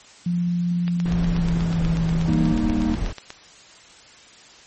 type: tone with pitch glide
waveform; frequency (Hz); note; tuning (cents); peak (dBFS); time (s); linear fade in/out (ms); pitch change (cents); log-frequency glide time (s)
sine; 174.61 to 164.81; F3 to E3; 0 to 0; -19; 0.26-2.53; 5; -100; 0.89-1.93
type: click train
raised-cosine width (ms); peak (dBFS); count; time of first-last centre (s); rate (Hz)
0.2; -16; 21; 0.88-3.304; 8.25
type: noise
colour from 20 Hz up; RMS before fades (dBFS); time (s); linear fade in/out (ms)
brown; -26; 1.05-3.13; 10
type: chord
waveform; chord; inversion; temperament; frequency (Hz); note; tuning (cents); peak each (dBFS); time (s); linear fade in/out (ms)
triangle; Eb major; first; equal; 196 / 233.1 / 311.1; G3 / Bb3 / Eb4; 0 / 0 / 0; -25 / -20 / -22; 2.27-2.96; 20
effects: white hiss -47 dBFS RMS until 4.66 s + MP3 32 kbps